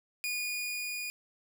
sawtooth tone with level ramp, 2449 Hz, D#7, 28 cents flat, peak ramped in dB -28 to -32 dBFS, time 0.24-1.1 s, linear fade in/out 0 ms, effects none

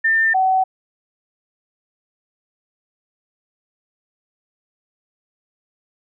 sine tone pair in turn, 1797 / 755.5 Hz, A6 / F#5, +36 / +36 cents, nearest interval octave + minor third, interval 1500 cents, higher first, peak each -13 dBFS, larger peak neither, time 0.04-0.34 / 0.34-0.64 s, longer neither, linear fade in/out 10 ms, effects none

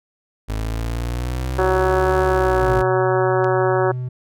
30% pulse exponential two-way sweep, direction up then down, 53 to 73.42 to 53 Hz, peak -19 dBFS, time 0.48-2.83 s, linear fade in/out 20 ms, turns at 2.21 s
harmonic tone, 186.6 Hz, F#3, 15 cents sharp, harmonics 2 / 3 / 4 / 5 / 6 / 7 / 8 / 9, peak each -18 / -22 / -24 / -26 / -28 / -29 / -30 / -31 dBFS, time 1.58-3.92 s, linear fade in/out 10 ms
triangle tone, 125.9 Hz, B2, 34 cents sharp, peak -21 dBFS, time 2.62-4.09 s, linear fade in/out 10 ms
click, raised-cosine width 0.2 ms, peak -19 dBFS, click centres 3.444 s
effects none

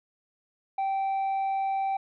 sine tone with tanh clipping, 778 Hz, G5, 13 cents flat, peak -26 dBFS, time 0.78-1.97 s, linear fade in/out 5 ms, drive 3 dB, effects none

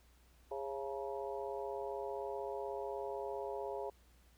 harmonic tone with a mistuned harmonic, 136.7 Hz, C#3, 24 cents flat, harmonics 3 / 4 / 5 / 6 / 7, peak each -42 / -44 / -46 / -48 / -49 dBFS, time 0.51-3.9 s, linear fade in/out 5 ms, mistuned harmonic 6, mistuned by +84 cents, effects added 60 Hz sine -64 dBFS peak until 4.37 s + pink hiss -70 dBFS RMS until 4.37 s

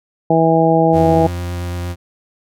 harmonic tone, 163.1 Hz, E3, 18 cents flat, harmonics 1 / 2 / 3 / 4 / 5, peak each -16 / -16 / -16 / -16 / -16 dBFS, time 0.3-1.27 s, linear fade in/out 5 ms
40% pulse tone with vibrato, 87.8 Hz, F2, 10 cents sharp, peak -20 dBFS, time 0.92-1.96 s, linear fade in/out 50 ms, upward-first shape sine, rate 8.7 Hz, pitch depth 10 cents each way
effects none

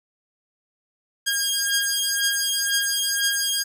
10% pulse beating tone pair, 1621 / 1623 Hz, G#6 / G#6, -42 / -40 cents, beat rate 2 Hz, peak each -15 dBFS, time 1.26-3.64 s, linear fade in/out 20 ms, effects none

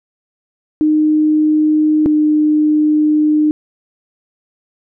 sine tone pair in turn, 306.8 / 303.8 Hz, D#4 / D#4, -24 / -41 cents, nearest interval unison, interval 17 cents, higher first, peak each -9 dBFS, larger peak neither, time 0.81-2.06 / 2.06-3.51 s, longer second, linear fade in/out 0 ms, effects none

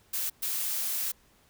blue noise bursts at uneven times, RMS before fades -31 dBFS, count 2, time 0.13-0.3 / 0.42-1.12 s, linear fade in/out 10 ms, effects pink hiss -63 dBFS RMS until 1.49 s

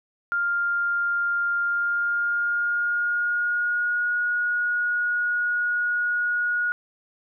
sine tone with pitch glide, 1400 to 1446.9 Hz, F6 to F#6, +4 to -39 cents, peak -21 dBFS, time 0.32-6.72 s, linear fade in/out 0 ms, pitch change +57 cents, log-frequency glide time 1.63-4.14 s, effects none

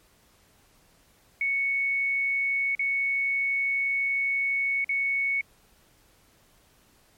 sine tone with dropouts, 2217 Hz, C#7, in tune, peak -23 dBFS, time 1.41-5.41 s, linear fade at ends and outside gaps 2 ms, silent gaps 2.751-2.793 / 4.844-4.892 s, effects pink hiss -61 dBFS RMS until 7.17 s + MP3 64 kbps

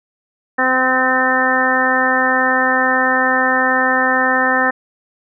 harmonic tone, 257.8 Hz, C4, 26 cents flat, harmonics 1 / 2 / 3 / 4 / 5 / 6 / 7, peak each -22 / -21 / -20 / -22 / -21 / -22 / -16 dBFS, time 0.58-4.71 s, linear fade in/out 10 ms, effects none

